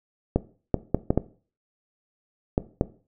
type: clicks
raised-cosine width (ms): 2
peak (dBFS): -6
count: 7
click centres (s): 0.36 / 0.743 / 0.946 / 1.105 / 1.176 / 2.579 / 2.811
effects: noise-tail reverb RT60 0.4 s tail -17 dB re dry